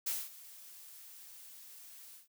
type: noise with ADSR envelope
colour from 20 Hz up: blue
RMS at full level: -34 dBFS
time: 0.06-2.28 s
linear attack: 10 ms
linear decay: 220 ms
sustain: -19 dB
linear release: 140 ms
effects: none